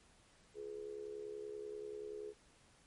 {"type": "tone with amplitude modulation", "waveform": "sine", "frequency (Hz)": 420.6, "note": "G#4", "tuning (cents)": 22, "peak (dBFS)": -40, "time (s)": [0.54, 2.34], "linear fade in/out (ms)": 50, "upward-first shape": "sine", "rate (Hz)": 70.4, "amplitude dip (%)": 75, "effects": ["pink hiss -67 dBFS RMS until 2.86 s", "MP3 48 kbps"]}